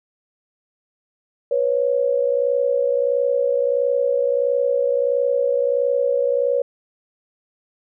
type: tone pair together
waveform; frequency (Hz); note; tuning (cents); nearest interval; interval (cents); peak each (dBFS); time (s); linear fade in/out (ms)
sine; 490.3 / 551.8; B4 / C#5; -13 / -8; major second; 205; -19; 1.51-6.62; 5
effects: none